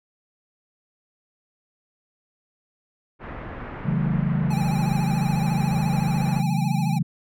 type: low-pass noise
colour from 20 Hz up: pink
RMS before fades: -35 dBFS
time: 3.19-6.43 s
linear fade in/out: 50 ms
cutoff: 2000 Hz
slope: 24 dB/octave
type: chord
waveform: sine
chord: F# minor seventh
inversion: second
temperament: equal with one note detuned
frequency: 138.59 / 164.81 / 188.23 / 220 Hz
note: C#3 / E3 / F#3 / A3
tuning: 0 / 0 / +30 / 0 cents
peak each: -24 / -24 / -27 / -29 dBFS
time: 3.85-7.03 s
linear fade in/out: 10 ms
type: tone with vibrato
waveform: square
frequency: 817 Hz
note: G#5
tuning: 29 cents flat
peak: -31 dBFS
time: 4.5-6.99 s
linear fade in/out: 10 ms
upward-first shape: sine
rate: 14 Hz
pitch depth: 88 cents each way
effects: none